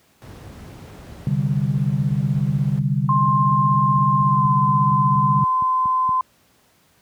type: noise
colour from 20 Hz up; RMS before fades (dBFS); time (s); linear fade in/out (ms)
brown; -34; 0.22-2.79; 0
type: chord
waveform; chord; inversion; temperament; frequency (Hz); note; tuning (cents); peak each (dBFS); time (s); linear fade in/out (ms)
sine; C suspended second; none; just; 130.81 / 147.16 / 196.22; C3 / D3 / G3; 0 / +4 / +2; -21 / -20 / -24; 1.27-5.44; 0
type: click train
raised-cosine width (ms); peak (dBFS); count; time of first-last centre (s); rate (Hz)
5; -21; 18; 2.11-6.091; 4.27
type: tone with pitch glide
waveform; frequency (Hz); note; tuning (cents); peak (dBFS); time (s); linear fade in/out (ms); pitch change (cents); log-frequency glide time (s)
sine; 1055 to 1029.1; C6 to C6; +14 to -29; -16; 3.09-6.21; 2; -43; 4.22-4.48
effects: pink hiss -58 dBFS RMS until 7.01 s + high-pass 80 Hz 12 dB/octave